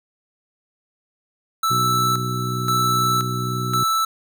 square tone with tremolo, 1318.5 Hz, E6, in tune, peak -18 dBFS, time 1.63-4.05 s, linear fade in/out 5 ms, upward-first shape square, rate 0.95 Hz, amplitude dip 65%
harmonic tone, 62.1 Hz, B1, 10 cents sharp, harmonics 2 / 3 / 4 / 5 / 6, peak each -24 / -31 / -36 / -36 / -33 dBFS, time 1.7-3.84 s, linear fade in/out 10 ms
effects none

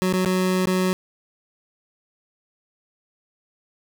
25% pulse tone with dropouts, 185 Hz, F#3, in tune, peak -15 dBFS, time 0.02-0.93 s, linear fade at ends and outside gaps 0 ms, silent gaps 0.127-0.136 / 0.248-0.259 / 0.657-0.671 s, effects none

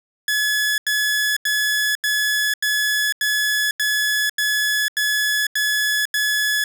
sawtooth tone bursts, 1704 Hz, G#6, 44 cents sharp, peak -14 dBFS, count 11, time 0.28-6.64 s, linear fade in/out 2 ms, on 500 ms, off 86 ms, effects none

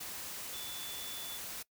sine tone in noise, 3470 Hz, A7, 25 cents flat, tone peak -45 dBFS, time 0.53-1.38 s, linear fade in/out 10 ms, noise white, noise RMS -43 dBFS, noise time 0-1.63 s, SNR -5 dB, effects noise-tail reverb RT60 0.1 s tail -21 dB re dry

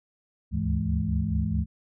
sine tone cluster, 72.1 / 76.7 / 102.6 / 165.6 / 211.8 Hz, D2 / D#2 / G#2 / E3 / G#3, -31 / -24 / -21 / +8 / +34 cents, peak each -30 dBFS, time 0.51-1.66 s, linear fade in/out 50 ms, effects none

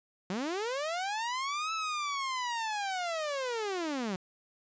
sawtooth linear two-way sweep, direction up then down, 173.3 to 1318.5 to 177.8 Hz, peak -28 dBFS, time 0.3-4.16 s, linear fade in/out 2 ms, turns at 1.73 s, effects resampled to 16000 Hz

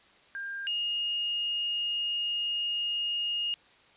sine tone pair in turn, 1600 / 2851 Hz, G6 / F7, +35 / +35 cents, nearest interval minor seventh, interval 1000 cents, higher second, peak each -34 / -28 dBFS, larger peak second, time 0.35-0.67 / 0.67-3.54 s, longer second, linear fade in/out 0 ms, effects white hiss -59 dBFS RMS until 3.96 s + resampled to 8000 Hz

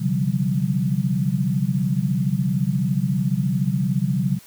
sine tone cluster, 130.5 / 144.6 / 177.2 / 194.3 Hz, C3 / D3 / F3 / G3, -4 / -27 / +25 / -15 cents, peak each -24 dBFS, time 0-4.39 s, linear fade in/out 20 ms, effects white hiss -48 dBFS RMS until 4.46 s

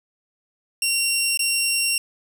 15% pulse tone with dropouts, 2750 Hz, F7, 27 cents flat, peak -12 dBFS, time 0.82-1.98 s, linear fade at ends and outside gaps 2 ms, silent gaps 1.374-1.392 s, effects none

